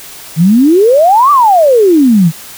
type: exponential two-way sweep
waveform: sine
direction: up then down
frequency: 152 to 1196 to 152 Hz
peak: -3 dBFS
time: 0.36-2.32 s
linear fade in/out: 50 ms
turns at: 1.31 s
effects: white hiss -30 dBFS RMS until 2.57 s